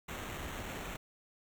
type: noise with sample-and-hold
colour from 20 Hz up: pink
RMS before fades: -42 dBFS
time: 0.08-0.97 s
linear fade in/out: 10 ms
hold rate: 4900 Hz
effects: none